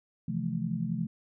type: chord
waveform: sine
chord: F major seventh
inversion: second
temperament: just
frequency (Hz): 130.96 / 163.7 / 174.61 / 218.3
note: C3 / E3 / F3 / A3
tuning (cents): +2 / -12 / 0 / -13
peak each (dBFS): -37 / -34 / -34 / -34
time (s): 0.28-1.07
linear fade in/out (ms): 5
effects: none

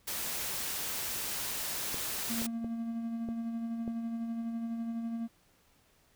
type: noise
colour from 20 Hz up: white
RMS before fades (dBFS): -36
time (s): 0.07-2.47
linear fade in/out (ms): 10
type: clicks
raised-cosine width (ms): 2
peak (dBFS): -28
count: 5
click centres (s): 1.944 / 2.419 / 2.645 / 3.288 / 3.878
type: tone with tremolo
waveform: triangle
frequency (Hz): 230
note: A#3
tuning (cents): -23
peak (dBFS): -30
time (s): 2.29-5.28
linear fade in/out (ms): 20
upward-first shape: sine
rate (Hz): 12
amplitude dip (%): 35
effects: pink hiss -67 dBFS RMS until 6.15 s

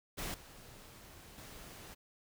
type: noise with level steps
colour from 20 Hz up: pink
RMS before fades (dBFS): -40 / -55 / -51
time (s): 0.17-1.95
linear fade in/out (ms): 20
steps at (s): 0.34 / 1.38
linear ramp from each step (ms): 2
effects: none

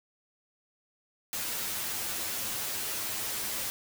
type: noise with comb filter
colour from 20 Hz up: white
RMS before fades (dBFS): -34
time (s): 1.33-3.7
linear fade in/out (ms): 0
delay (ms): 9.3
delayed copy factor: +0.65
effects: none

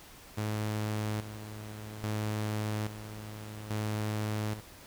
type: tone with tremolo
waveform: sawtooth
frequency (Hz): 106.8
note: G#2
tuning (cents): +49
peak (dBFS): -27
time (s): 0.37-4.61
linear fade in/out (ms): 10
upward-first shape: square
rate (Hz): 0.6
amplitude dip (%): 70
effects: pink hiss -52 dBFS RMS until 4.86 s

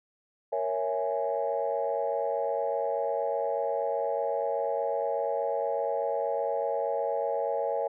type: chord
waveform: sine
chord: A# half-diminished seventh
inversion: none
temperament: equal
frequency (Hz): 466.2 / 554.4 / 659.3 / 830.6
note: A#4 / C#5 / E5 / G#5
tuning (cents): 0 / 0 / 0 / 0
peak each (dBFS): -32 / -30 / -32 / -33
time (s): 0.52-7.88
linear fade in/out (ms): 10
effects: tanh soft clip ceiling -17 dBFS

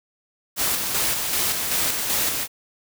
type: noise with tremolo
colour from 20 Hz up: white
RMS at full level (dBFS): -22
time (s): 0.56-2.48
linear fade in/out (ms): 50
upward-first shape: square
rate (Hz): 2.6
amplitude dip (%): 35
effects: none

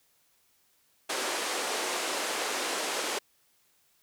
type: band-pass noise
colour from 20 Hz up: pink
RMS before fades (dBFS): -32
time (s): 1.09-3.19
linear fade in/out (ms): 10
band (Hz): 350 to 10000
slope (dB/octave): 24
effects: white hiss -68 dBFS RMS until 4.02 s

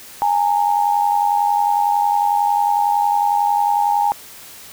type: tone pair together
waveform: sine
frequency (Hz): 824 / 915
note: G#5 / A#5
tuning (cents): -14 / -32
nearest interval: major second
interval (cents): 182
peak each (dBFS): -15 / -19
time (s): 0.22-4.12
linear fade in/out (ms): 0
effects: white hiss -39 dBFS RMS until 4.72 s

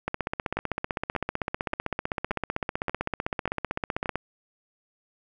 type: two click trains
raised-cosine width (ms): 0.5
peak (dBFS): -14 / -12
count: 7 / 65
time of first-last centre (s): 0.57-4.058 / 0.08-4.156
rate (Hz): 1.72 / 15.7
effects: none

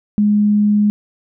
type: tone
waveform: sine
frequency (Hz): 208.1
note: G#3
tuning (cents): +4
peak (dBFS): -10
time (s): 0.18-0.9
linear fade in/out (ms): 0
effects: none

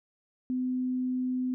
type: tone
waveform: sine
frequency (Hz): 254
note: B3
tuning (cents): +49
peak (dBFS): -27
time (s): 0.5-1.54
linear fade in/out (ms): 0
effects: none

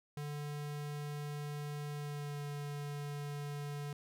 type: tone with pitch glide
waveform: square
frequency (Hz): 146.83 to 145.06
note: D3 to D3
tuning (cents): 0 to -21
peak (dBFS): -40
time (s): 0.17-3.93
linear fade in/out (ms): 2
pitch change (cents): -21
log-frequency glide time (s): 1.92-2.41
effects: none

